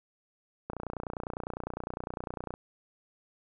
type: click train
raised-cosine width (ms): 1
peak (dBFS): -21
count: 56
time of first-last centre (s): 0.7-2.539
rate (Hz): 29.9
effects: none